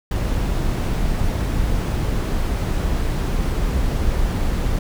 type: noise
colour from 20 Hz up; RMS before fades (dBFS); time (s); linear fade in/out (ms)
brown; -20; 0.11-4.79; 5
effects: none